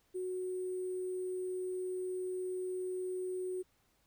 sine tone with sample-and-hold, 368.4 Hz, F#4, 7 cents flat, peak -35 dBFS, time 0.14-3.63 s, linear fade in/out 20 ms, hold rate 8820 Hz, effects pink hiss -73 dBFS RMS until 4.06 s

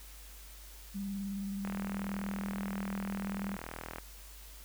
sine tone with vibrato, 197.4 Hz, G3, 12 cents sharp, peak -35 dBFS, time 0.94-3.57 s, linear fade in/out 20 ms, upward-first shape triangle, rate 19 Hz, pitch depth 38 cents each way
click train, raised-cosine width 0.5 ms, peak -25 dBFS, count 96, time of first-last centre 1.65-3.984 s, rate 40.7 Hz
effects added 50 Hz sine -50 dBFS peak until 4.64 s + white hiss -54 dBFS RMS until 4.64 s

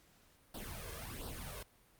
pink noise with flanger, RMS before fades -45 dBFS, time 0.54-1.63 s, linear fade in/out 5 ms, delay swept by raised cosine 0.22 to 1.92 ms, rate 1.4 Hz, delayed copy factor +0.75, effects pink hiss -67 dBFS RMS until 1.99 s + Opus 48 kbps

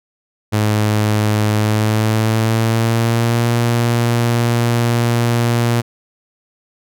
sawtooth tone with pitch glide, 106.5 to 118.17 Hz, G#2 to A#2, +44 to +24 cents, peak -9 dBFS, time 0.52-5.82 s, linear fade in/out 20 ms, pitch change +180 cents, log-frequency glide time 1.53-3.48 s, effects none

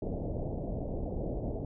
pink low-pass noise, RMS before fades -35 dBFS, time 0.02-1.65 s, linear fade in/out 2 ms, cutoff 700 Hz, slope 48 dB/octave, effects none

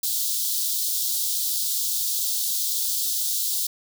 white high-pass noise, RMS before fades -25 dBFS, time 0.03-3.67 s, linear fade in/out 5 ms, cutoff 3500 Hz, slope 48 dB/octave, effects none

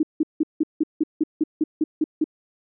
sine tone bursts, 311.1 Hz, D#4, in tune, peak -16 dBFS, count 12, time 0-2.242 s, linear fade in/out 5 ms, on 31 ms, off 170 ms, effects none

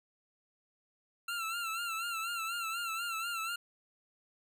25% pulse tone with vibrato, 1359 Hz, F6, 48 cents flat, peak -31 dBFS, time 1.28-3.56 s, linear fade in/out 5 ms, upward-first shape sine, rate 4.1 Hz, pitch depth 66 cents each way, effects none

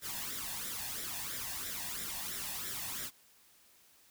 white noise with flanger, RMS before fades -40 dBFS, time 0.01-3.11 s, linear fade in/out 50 ms, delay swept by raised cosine 0.54 to 1.16 ms, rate 3 Hz, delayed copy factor +0.65, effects white hiss -64 dBFS RMS until 4.1 s

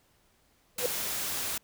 sine tone with exponential growth, 493.9 Hz, B4, in tune, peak -22 dBFS, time 0.76-0.86 s, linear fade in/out 2 ms, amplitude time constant 21 ms
white noise, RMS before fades -33 dBFS, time 0.78-1.58 s, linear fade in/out 5 ms
effects pink hiss -67 dBFS RMS until 1.63 s

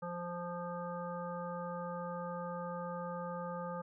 harmonic tone, 174.61 Hz, F3, in tune, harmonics 1 / 3 / 5 / 7 / 9, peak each -43 / -42 / -46 / -45 / -55 dBFS, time 0.02-3.82 s, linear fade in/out 10 ms, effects none

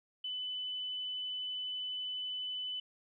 sine tone, 3004 Hz, F#7, 26 cents sharp, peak -36 dBFS, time 0.24-2.8 s, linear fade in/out 5 ms, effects none

